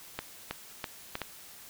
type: clicks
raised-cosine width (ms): 0.3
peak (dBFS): -17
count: 5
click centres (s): 0.19 / 0.51 / 0.842 / 1.154 / 1.217
effects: white hiss -50 dBFS RMS until 1.69 s